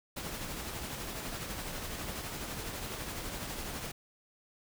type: noise with tremolo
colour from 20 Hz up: pink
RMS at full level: -38 dBFS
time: 0.16-3.92 s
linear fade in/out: 10 ms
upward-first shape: triangle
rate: 12 Hz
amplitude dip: 40%
effects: none